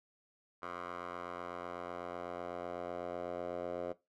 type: tone with band-pass filter sweep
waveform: 10% pulse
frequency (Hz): 88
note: F2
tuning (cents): +14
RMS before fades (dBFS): -42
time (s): 0.62-3.93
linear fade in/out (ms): 10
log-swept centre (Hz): 1100 to 590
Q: 2.4
effects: noise-tail reverb RT60 0.2 s tail -17 dB re dry